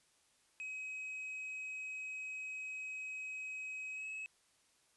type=tone with pitch glide; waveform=triangle; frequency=2540 to 2575 Hz; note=D#7 to E7; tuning=+35 to -41 cents; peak=-40 dBFS; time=0.6-4.26 s; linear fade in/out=0 ms; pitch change=+24 cents; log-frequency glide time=3.92-4.07 s; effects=white hiss -72 dBFS RMS until 4.96 s + resampled to 24000 Hz